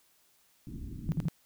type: low-pass noise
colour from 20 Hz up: pink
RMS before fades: -41 dBFS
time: 0.67-1.25 s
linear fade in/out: 2 ms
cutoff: 320 Hz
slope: 48 dB/octave
type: tone bursts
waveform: sine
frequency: 160.1 Hz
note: D#3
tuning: 50 cents sharp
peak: -26 dBFS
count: 3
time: 1.09-1.284 s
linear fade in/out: 0 ms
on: 30 ms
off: 52 ms
effects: white hiss -67 dBFS RMS until 1.45 s